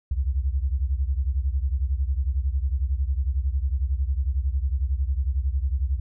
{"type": "beating tone pair", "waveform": "sine", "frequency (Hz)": [63.6, 74.6], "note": ["C2", "D2"], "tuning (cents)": [-48, 28], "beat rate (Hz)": 11, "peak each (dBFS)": [-23, -26], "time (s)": [0.11, 6], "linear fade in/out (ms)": 5, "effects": []}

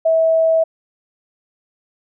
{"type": "tone", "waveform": "sine", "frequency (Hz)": 649, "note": "E5", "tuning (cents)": -27, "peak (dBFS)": -11, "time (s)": [0.05, 0.64], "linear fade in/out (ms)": 10, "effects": []}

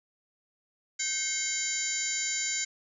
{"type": "harmonic tone with a mistuned harmonic", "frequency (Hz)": 781, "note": "G5", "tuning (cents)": -7, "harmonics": [2, 3, 4, 5, 6, 7, 8, 9], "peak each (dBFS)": [-42, -35, -43, -41, -40, -41, -38, -31], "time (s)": [0.99, 2.65], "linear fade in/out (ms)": 10, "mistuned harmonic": 3, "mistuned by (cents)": -140, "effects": []}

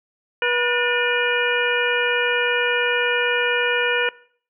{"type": "harmonic tone with a mistuned harmonic", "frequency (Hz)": 484.4, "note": "B4", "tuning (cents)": -34, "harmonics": [1, 2, 3, 4, 5, 6], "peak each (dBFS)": [-23, -28, -23, -26, -24, -28], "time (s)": [0.42, 4.09], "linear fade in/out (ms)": 2, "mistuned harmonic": 4, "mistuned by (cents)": -130, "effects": ["noise-tail reverb RT60 0.5 s tail -20 dB re dry"]}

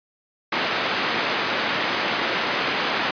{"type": "band-pass noise", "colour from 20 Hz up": "white", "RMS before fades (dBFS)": -24, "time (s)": [0.52, 3.11], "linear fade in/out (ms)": 5, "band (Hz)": [200, 2600], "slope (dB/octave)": 12, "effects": ["resampled to 11025 Hz"]}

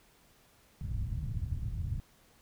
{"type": "low-pass noise", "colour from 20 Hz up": "white", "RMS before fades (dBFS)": -35, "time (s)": [0.81, 2], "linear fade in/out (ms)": 0, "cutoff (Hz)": 120, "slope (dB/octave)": 24, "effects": ["pink hiss -64 dBFS RMS until 2.41 s"]}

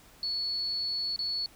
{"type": "tone with dropouts", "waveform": "sine", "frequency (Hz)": 4409, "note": "C#8", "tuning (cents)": -10, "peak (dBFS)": -29, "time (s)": [0.23, 1.46], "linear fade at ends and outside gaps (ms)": 1, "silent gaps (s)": [1.161, 1.19], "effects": ["pink hiss -56 dBFS RMS until 1.55 s"]}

